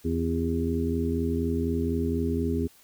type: harmonic tone with a mistuned harmonic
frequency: 84.1 Hz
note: E2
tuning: 35 cents sharp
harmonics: 1 / 2 / 3 / 4 / 5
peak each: -29 / -34 / -28 / -34 / -31 dBFS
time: 0.04-2.68 s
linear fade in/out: 20 ms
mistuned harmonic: 5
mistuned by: -54 cents
effects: white hiss -57 dBFS RMS until 2.83 s